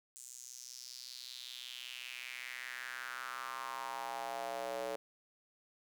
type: tone with high-pass filter sweep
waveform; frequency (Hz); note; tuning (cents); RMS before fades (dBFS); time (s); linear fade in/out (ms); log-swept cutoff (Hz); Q
square; 62.6; B1; +24; -44; 0.16-4.96; 0; 7700 to 510; 3.9
effects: none